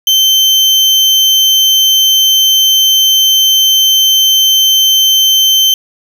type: tone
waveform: 35% pulse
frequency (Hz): 3100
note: G7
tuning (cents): -20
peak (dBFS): -4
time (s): 0.07-5.74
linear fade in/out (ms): 2
effects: none